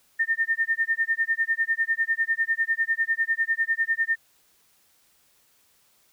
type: tone with tremolo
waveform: sine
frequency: 1815 Hz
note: A#6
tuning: 47 cents flat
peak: -18 dBFS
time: 0.19-4.16 s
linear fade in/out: 10 ms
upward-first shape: sine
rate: 10 Hz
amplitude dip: 100%
effects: white hiss -63 dBFS RMS until 6.12 s